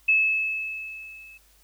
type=tone with level ramp; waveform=sine; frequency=2600 Hz; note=E7; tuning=24 cents flat; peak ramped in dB=-15 to -45 dBFS; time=0.08-1.38 s; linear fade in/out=10 ms; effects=added 50 Hz sine -60 dBFS peak until 1.63 s + white hiss -60 dBFS RMS until 1.63 s